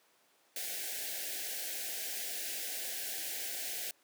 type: band-stop noise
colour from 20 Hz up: white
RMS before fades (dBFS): -39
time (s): 0.56-3.91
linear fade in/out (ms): 2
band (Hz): 810 to 1500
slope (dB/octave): 96
effects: pink hiss -68 dBFS RMS until 4.03 s + high-pass 400 Hz 12 dB/octave